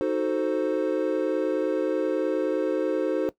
triangle chord, D# diminished seventh, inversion none, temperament equal, 311.1 / 370 / 440 / 523.3 Hz, D#4 / F#4 / A4 / C5, 0 / 0 / 0 / 0 cents, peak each -26 dBFS, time 0.01-3.29 s, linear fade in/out 0 ms, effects noise-tail reverb RT60 0.1 s tail -17 dB re dry

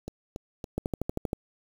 two click trains, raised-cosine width 2 ms, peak -23 / -15 dBFS, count 3 / 8, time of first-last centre 0.08-0.642 / 0.78-1.331 s, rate 3.56 / 12.7 Hz, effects 7-bit

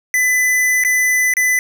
square tone with dropouts, 2004 Hz, B6, 25 cents sharp, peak -13 dBFS, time 0.14-1.59 s, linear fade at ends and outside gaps 1 ms, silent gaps 0.838-0.848 / 1.338-1.368 s, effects none

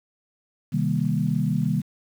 sine chord, C minor seventh, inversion none, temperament equal with one note detuned, 129.24 / 155.56 / 196 / 233.1 Hz, C3 / Eb3 / G3 / Bb3, -21 / 0 / 0 / 0 cents, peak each -27 / -24 / -26 / -28 dBFS, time 0.72-1.82 s, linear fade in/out 20 ms, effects 8-bit

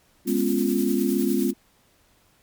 sine chord, C# dominant seventh, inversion second, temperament equal with one note detuned, 207.7 / 246.9 / 274.2 / 349.2 Hz, G#3 / B3 / C#4 / E#4, 0 / 0 / -19 / 0 cents, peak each -25 dBFS, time 0.25-1.54 s, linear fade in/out 50 ms
blue noise with tremolo, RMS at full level -34 dBFS, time 0.27-1.51 s, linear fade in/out 5 ms, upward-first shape sine, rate 9.8 Hz, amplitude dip 40%
effects pink hiss -61 dBFS RMS until 2.42 s + MP3 96 kbps

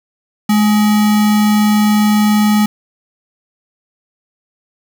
sine tone with sample-and-hold, 211.4 Hz, G#3, 31 cents sharp, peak -8 dBFS, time 0.49-2.66 s, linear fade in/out 5 ms, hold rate 1050 Hz, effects none

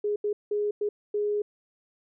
sine tone bursts at uneven times, 415.3 Hz, G#4, in tune, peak -24 dBFS, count 5, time 0.04-0.16 / 0.24-0.33 / 0.51-0.71 / 0.81-0.89 / 1.14-1.42 s, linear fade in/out 5 ms, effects none

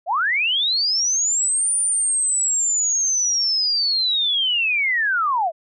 sine linear two-way sweep, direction up then down, 610 to 9390 to 610 Hz, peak -17 dBFS, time 0.06-5.52 s, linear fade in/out 50 ms, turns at 1.74 s, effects none

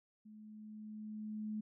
sine tone with level ramp, 214.1 Hz, A3, 47 cents flat, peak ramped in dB -53 to -37 dBFS, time 0.25-1.61 s, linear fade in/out 10 ms, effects none

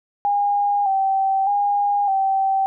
sine tone with vibrato, 794 Hz, G5, 22 cents sharp, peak -16 dBFS, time 0.25-2.66 s, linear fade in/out 0 ms, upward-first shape square, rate 0.82 Hz, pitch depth 42 cents each way, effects none

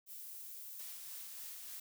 violet noise, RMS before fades -49 dBFS, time 0.06-0.85 s, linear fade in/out 50 ms
blue noise with tremolo, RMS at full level -47 dBFS, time 0.79-1.8 s, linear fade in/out 5 ms, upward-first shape sine, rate 3.4 Hz, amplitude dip 25%
effects none

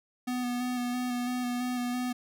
square tone with vibrato, 246.9 Hz, B3, in tune, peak -30 dBFS, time 0.27-2.13 s, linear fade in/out 10 ms, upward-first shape square, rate 3 Hz, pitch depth 16 cents each way, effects none

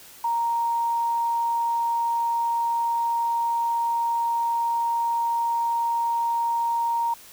sine tone, 932.3 Hz, A#5, in tune, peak -21 dBFS, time 0.24-7.14 s, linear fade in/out 5 ms, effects white hiss -47 dBFS RMS until 7.32 s

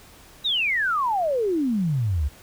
sine exponential sweep, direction down, 3921 to 65.41 Hz, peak -20 dBFS, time 0.44-2.29 s, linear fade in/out 20 ms, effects pink hiss -49 dBFS RMS until 2.42 s

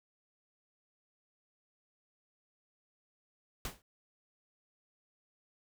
pink noise with exponential decay, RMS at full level -35 dBFS, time 3.65-3.82 s, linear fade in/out 2 ms, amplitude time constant 36 ms, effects none

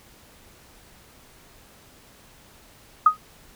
sine tone with exponential decay, 1251 Hz, D#6, 9 cents sharp, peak -7 dBFS, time 3.06-3.17 s, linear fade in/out 5 ms, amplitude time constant 22 ms, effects pink hiss -52 dBFS RMS until 3.55 s

